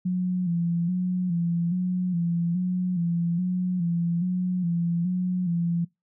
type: tone with vibrato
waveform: sine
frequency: 176 Hz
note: F3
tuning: 14 cents sharp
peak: -22 dBFS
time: 0.05-5.85 s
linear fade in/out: 10 ms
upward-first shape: square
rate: 1.2 Hz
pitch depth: 56 cents each way
effects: noise-tail reverb RT60 0.2 s tail -24 dB re dry